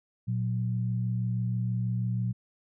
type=tone pair together; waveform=sine; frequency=117.99 / 184.2 Hz; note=A#2 / F#3; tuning=+21 / -7 cents; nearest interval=minor sixth; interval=772 cents; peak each=-27 / -33 dBFS; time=0.27-2.33 s; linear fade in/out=20 ms; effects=none